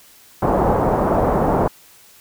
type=low-pass noise; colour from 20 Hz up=white; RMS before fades=-17 dBFS; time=0.42-1.68 s; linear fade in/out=5 ms; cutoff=890 Hz; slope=24 dB/octave; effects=white hiss -48 dBFS RMS until 2.2 s